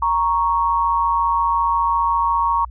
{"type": "tone pair together", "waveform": "sine", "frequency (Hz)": [934.2, 1108.7], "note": ["A#5", "C#6"], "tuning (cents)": [3, 0], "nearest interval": "minor third", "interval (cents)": 297, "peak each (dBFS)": -18, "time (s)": [0.02, 2.65], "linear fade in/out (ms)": 5, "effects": ["added 60 Hz sine -33 dBFS peak until 2.7 s"]}